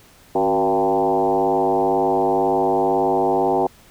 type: tone with frequency modulation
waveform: sine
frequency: 578 Hz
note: D5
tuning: 28 cents flat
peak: -15 dBFS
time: 0.35-3.67 s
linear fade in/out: 5 ms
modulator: 102 Hz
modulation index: 2.9
effects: pink hiss -50 dBFS RMS until 3.9 s